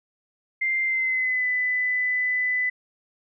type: tone with pitch glide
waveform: sine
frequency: 2093 to 1999.6 Hz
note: C7 to B6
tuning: 0 to +21 cents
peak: -21 dBFS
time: 0.61-2.7 s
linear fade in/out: 10 ms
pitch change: -79 cents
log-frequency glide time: 0.84-1.46 s
effects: none